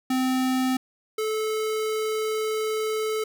square tone pair in turn, 258.4 / 434.6 Hz, C4 / A4, -21 / -21 cents, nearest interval major sixth, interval 900 cents, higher second, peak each -22 / -25 dBFS, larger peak first, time 0.1-0.77 / 1.18-3.24 s, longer second, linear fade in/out 5 ms, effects none

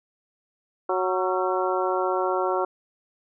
harmonic tone with a mistuned harmonic, 185 Hz, F#3, in tune, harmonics 2 / 3 / 4 / 5 / 6 / 7, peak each -26 / -28 / -29 / -30 / -31 / -31 dBFS, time 0.89-2.65 s, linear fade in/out 5 ms, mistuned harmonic 7, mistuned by +74 cents, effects none

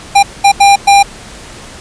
square tone bursts at uneven times, 800 Hz, G5, 35 cents sharp, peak -3 dBFS, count 4, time 0.15-0.23 / 0.44-0.52 / 0.6-0.76 / 0.87-1.03 s, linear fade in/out 10 ms, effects pink hiss -31 dBFS RMS until 1.8 s + resampled to 22050 Hz

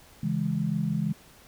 sine chord, C# minor, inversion none, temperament equal, 138.59 / 164.81 / 207.7 Hz, C#3 / E3 / G#3, 0 / 0 / 0 cents, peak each -31 / -28 / -29 dBFS, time 0.23-1.13 s, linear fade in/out 5 ms, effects pink hiss -54 dBFS RMS until 1.47 s

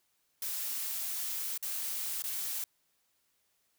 blue noise with dropouts, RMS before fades -36 dBFS, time 0.42-2.64 s, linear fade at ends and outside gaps 2 ms, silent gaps 1.577-1.626 / 2.222-2.239 s, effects white hiss -75 dBFS RMS until 3.78 s

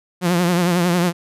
sawtooth tone with vibrato, 175.5 Hz, F3, 9 cents sharp, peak -11 dBFS, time 0.21-1.13 s, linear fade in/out 50 ms, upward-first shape triangle, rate 11 Hz, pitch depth 79 cents each way, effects resampled to 32000 Hz

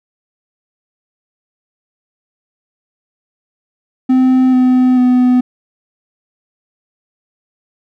triangle tone with pitch steps, 257.8 / 254 / 250.2 Hz, C4 / B3 / B3, -26 / +49 / +23 cents, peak -5 dBFS, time 4.09-5.41 s, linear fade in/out 10 ms, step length 440 ms, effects none

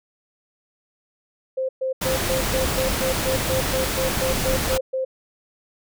sine tone bursts, 523.3 Hz, C5, in tune, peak -21 dBFS, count 15, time 1.57-5.05 s, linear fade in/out 10 ms, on 120 ms, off 120 ms
pink noise, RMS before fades -24 dBFS, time 2.01-4.78 s, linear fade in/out 10 ms
clicks, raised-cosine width 5 ms, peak -17 dBFS, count 4, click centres 3.014 / 3.36 / 4.175 / 4.535 s
effects none

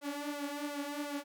sawtooth tone with flanger, 289.2 Hz, D4, 27 cents flat, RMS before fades -39 dBFS, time 0.01-1.24 s, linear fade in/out 50 ms, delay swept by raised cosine 1.9 to 5.9 ms, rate 2.8 Hz, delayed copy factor +0.7, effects none

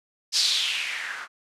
violet noise with low-pass filter sweep, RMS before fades -26 dBFS, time 0.32-1.28 s, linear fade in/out 50 ms, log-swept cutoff 5100 to 1300 Hz, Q 3.9, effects low-pass 11000 Hz 12 dB/octave

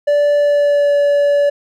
triangle tone with pitch glide, 582 to 574.3 Hz, D5 to D5, -16 to -39 cents, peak -8 dBFS, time 0.07-1.5 s, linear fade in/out 10 ms, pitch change -23 cents, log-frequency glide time 0.37-0.95 s, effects none

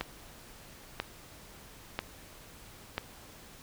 click train, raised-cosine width 0.3 ms, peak -15 dBFS, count 4, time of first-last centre 0.01-2.98 s, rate 1.01 Hz, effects pink hiss -52 dBFS RMS until 3.62 s

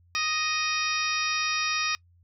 harmonic tone, 622.3 Hz, D#5, in tune, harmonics 2 / 3 / 4 / 5 / 6 / 7 / 8 / 9, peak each -31 / -34 / -29 / -42 / -35 / -40 / -34 / -34 dBFS, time 0.15-1.95 s, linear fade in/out 0 ms, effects noise-tail reverb RT60 0.1 s tail -25 dB re dry + added 87 Hz sine -57 dBFS peak until 2.23 s

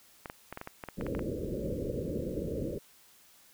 clicks, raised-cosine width 0.5 ms, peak -24 dBFS, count 12, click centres 0.258 / 0.299 / 0.526 / 0.574 / 0.614 / 0.674 / 0.838 / 0.887 / 1.011 / 1.066 / 1.15 / 1.193 s
white low-pass noise, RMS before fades -35 dBFS, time 0.97-2.79 s, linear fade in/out 20 ms, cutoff 560 Hz, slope 96 dB/octave
effects white hiss -60 dBFS RMS until 3.53 s

